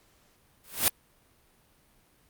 white noise with exponential growth, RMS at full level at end -19 dBFS, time 0.64-0.88 s, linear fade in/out 0 ms, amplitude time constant 52 ms, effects pink hiss -64 dBFS RMS until 2.29 s + Opus 48 kbps

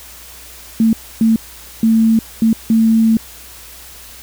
sine tone bursts at uneven times, 223.9 Hz, A3, 30 cents sharp, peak -8 dBFS, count 5, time 0.8-0.93 / 1.21-1.36 / 1.83-2.19 / 2.42-2.53 / 2.7-3.17 s, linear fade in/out 2 ms, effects added 60 Hz sine -43 dBFS peak until 4.22 s + white hiss -37 dBFS RMS until 4.22 s

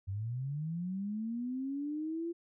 sine linear sweep, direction up, 92.5 to 343.7 Hz, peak -34 dBFS, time 0.07-2.33 s, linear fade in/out 20 ms, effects none

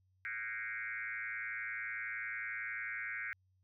sine tone with frequency modulation, 1864.7 Hz, A#6, in tune, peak -38 dBFS, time 0.25-3.33 s, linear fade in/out 0 ms, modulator 111 Hz, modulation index 3.7, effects added 93 Hz sine -70 dBFS peak until 3.63 s

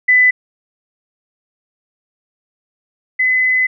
sine tone pair in turn, 2000 / 2021 Hz, B6 / B6, +21 / +39 cents, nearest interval unison, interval 18 cents, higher second, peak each -7 / -11 dBFS, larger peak first, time 0.08-0.31 / 3.19-3.67 s, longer second, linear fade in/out 10 ms, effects none

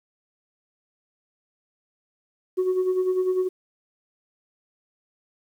sine tone with tremolo, 370 Hz, F#4, in tune, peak -16 dBFS, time 2.57-3.49 s, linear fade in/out 20 ms, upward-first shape sine, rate 10 Hz, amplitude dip 60%, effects tanh soft clip ceiling -17 dBFS + 9-bit

